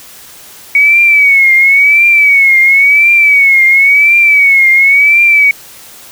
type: tone with vibrato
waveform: sine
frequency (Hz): 2243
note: C#7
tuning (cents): +20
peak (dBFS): -3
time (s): 0.75-5.51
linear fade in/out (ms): 2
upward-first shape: triangle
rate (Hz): 0.95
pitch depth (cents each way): 110
effects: white hiss -34 dBFS RMS until 6.11 s